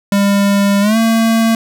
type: tone with pitch glide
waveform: square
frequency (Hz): 200.3 to 226.1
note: G3 to A3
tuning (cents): +38 to +47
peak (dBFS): -10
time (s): 0.12-1.55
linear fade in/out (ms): 2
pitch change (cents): +209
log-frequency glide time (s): 0.81-0.97
effects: none